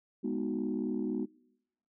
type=chord; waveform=sine; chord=G# minor seventh; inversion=none; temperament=equal; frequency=207.7 / 246.9 / 311.1 / 370 Hz; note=G#3 / B3 / D#4 / F#4; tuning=0 / 0 / 0 / 0 cents; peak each=-35 / -34 / -36 / -37 dBFS; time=0.23-1.26 s; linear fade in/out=20 ms; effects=noise-tail reverb RT60 1.0 s tail -26 dB re dry + tanh soft clip ceiling -23 dBFS